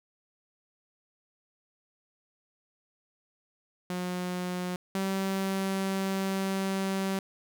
sawtooth tone pair in turn, 180 / 192.85 Hz, F#3 / G3, -47 / -28 cents, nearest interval minor second, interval 119 cents, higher second, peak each -27 / -24 dBFS, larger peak second, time 3.9-4.76 / 4.95-7.19 s, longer second, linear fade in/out 2 ms, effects none

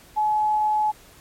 sine tone, 852 Hz, G#5, 44 cents sharp, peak -18 dBFS, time 0.16-0.92 s, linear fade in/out 20 ms, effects pink hiss -50 dBFS RMS until 1.2 s + MP3 64 kbps

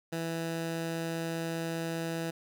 15% pulse tone, 165 Hz, E3, 2 cents sharp, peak -26 dBFS, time 0.12-2.31 s, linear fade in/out 10 ms, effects none

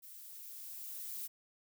violet noise with level ramp, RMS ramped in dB -53 to -42 dBFS, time 0.02-1.28 s, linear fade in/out 20 ms, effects none

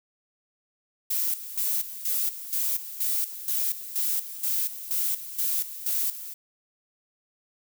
violet noise with tremolo, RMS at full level -26 dBFS, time 1.1-6.34 s, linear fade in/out 10 ms, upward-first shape square, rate 2.1 Hz, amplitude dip 75%, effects none

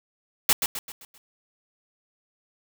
white noise with echo, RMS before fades -18 dBFS, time 0.49-0.53 s, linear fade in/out 2 ms, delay 130 ms, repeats 5, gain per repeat -7 dB, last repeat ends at 1.18 s, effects none

